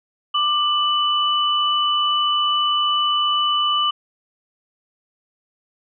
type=tone pair together; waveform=sine; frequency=1184.4 / 2982 Hz; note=D6 / F#7; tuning=+14 / +13 cents; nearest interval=octave + major third; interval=1599 cents; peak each=-19 / -19 dBFS; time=0.34-3.91 s; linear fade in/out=10 ms; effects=none